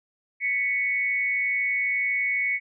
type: tone pair together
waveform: sine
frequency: 1980 / 2222 Hz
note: B6 / C#7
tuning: +4 / +4 cents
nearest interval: major second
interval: 200 cents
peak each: -29 / -23 dBFS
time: 0.4-2.6 s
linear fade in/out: 50 ms
effects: none